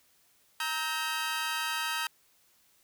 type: chord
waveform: 20% pulse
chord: E diminished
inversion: second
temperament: equal with one note detuned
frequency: 932.3 / 1286.9 / 1568 Hz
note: Bb5 / E6 / G6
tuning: 0 / -42 / 0 cents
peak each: -30 dBFS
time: 0.6-2.07 s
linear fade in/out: 2 ms
effects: white hiss -66 dBFS RMS until 2.83 s